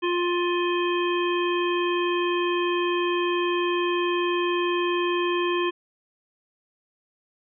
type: harmonic tone with a mistuned harmonic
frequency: 351.1 Hz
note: F4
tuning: 9 cents sharp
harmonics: 1 / 3 / 5 / 7 / 9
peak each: -23 / -28 / -34 / -33 / -34 dBFS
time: 0.02-5.71 s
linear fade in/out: 20 ms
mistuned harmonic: 7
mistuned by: +40 cents
effects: none